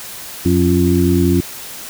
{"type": "harmonic tone with a mistuned harmonic", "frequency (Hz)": 90.5, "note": "F#2", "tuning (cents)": -38, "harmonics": [1, 2, 3, 4], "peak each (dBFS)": [-16, -16, -16, -16], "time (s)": [0.45, 1.41], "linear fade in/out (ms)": 10, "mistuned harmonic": 4, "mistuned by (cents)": -77, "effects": ["white hiss -31 dBFS RMS until 1.89 s"]}